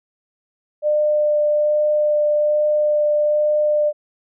sine tone with vibrato, 599 Hz, D5, 34 cents sharp, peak -14 dBFS, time 0.82-3.93 s, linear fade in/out 50 ms, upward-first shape sine, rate 1.2 Hz, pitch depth 8 cents each way, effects none

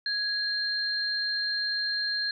sine tone pair together, 1661.2 / 4186 Hz, G#6 / C8, 0 / 0 cents, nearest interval octave + major third, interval 1600 cents, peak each -31 / -28 dBFS, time 0.06-2.31 s, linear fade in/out 2 ms, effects none

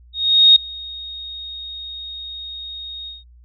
sine tone with ADSR envelope, 3729 Hz, A#7, in tune, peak -5 dBFS, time 0.13-3.24 s, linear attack 430 ms, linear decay 4 ms, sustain -24 dB, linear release 170 ms, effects added 60 Hz sine -44 dBFS peak until 3.44 s

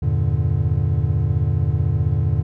triangle chord, E half-diminished seventh, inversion none, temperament equal, 82.41 / 98 / 116.54 / 146.83 Hz, E2 / G2 / Bb2 / D3, 0 / 0 / 0 / 0 cents, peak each -20 dBFS, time 0.02-2.43 s, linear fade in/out 10 ms, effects none

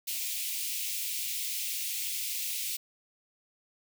white high-pass noise, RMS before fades -34 dBFS, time 0.07-2.77 s, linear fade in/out 10 ms, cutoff 2200 Hz, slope 48 dB/octave, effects none

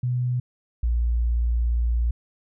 sine tone pair in turn, 124.2 / 58.61 Hz, B2 / A#1, +10 / +10 cents, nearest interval octave + minor second, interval 1300 cents, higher first, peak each -21 / -19 dBFS, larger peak second, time 0.03-0.4 / 0.83-2.11 s, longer second, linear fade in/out 5 ms, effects none

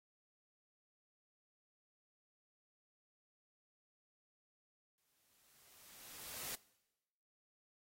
white noise with exponential growth, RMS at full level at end -43 dBFS, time 4.98-6.55 s, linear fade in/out 0 ms, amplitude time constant 340 ms, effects noise-tail reverb RT60 1.0 s tail -22 dB re dry + AAC 48 kbps

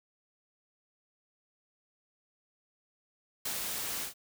white noise with ADSR envelope, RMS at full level -34 dBFS, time 3.45-4.14 s, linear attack 7 ms, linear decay 72 ms, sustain -2 dB, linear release 110 ms, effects none

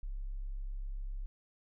sine tone, 33.75 Hz, C#1, 45 cents flat, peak -36 dBFS, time 0.03-1.26 s, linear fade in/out 0 ms, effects none

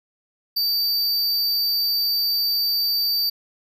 square tone with amplitude modulation, 4638 Hz, D8, 22 cents flat, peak -18 dBFS, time 0.56-3.3 s, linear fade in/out 10 ms, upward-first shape sine, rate 282 Hz, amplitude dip 35%, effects none

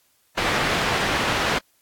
white low-pass noise, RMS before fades -23 dBFS, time 0.37-1.59 s, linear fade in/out 10 ms, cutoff 2300 Hz, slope 12 dB/octave, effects white hiss -63 dBFS RMS until 1.81 s + AAC 64 kbps

